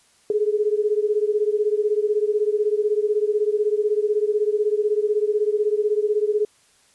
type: beating tone pair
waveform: sine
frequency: 415.3 / 431.3 Hz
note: G#4 / A4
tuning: 0 / -35 cents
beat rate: 16 Hz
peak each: -20 / -22 dBFS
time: 0.3-6.45 s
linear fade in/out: 2 ms
effects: white hiss -58 dBFS RMS until 6.94 s + resampled to 24000 Hz